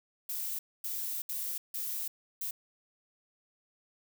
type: noise bursts at uneven times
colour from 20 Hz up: violet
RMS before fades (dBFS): -36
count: 5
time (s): 0.29-0.59 / 0.84-1.22 / 1.29-1.58 / 1.74-2.08 / 2.41-2.51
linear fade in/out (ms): 5
effects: none